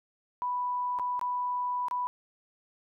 sine tone with dropouts, 987.8 Hz, B5, in tune, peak -28 dBFS, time 0.42-2.07 s, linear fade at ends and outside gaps 0 ms, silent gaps 0.988-0.996 / 1.194-1.213 / 1.884-1.911 s, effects none

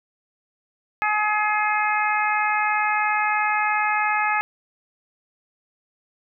harmonic tone, 423 Hz, G#4, 32 cents sharp, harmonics 2 / 3 / 4 / 5 / 6, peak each -23 / -25 / -26 / -27 / -28 dBFS, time 1.02-4.41 s, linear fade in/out 0 ms, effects none

